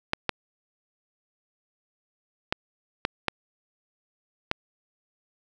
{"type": "clicks", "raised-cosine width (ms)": 0.3, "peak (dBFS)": -7, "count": 6, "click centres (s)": [0.134, 0.293, 2.525, 3.051, 3.283, 4.514], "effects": []}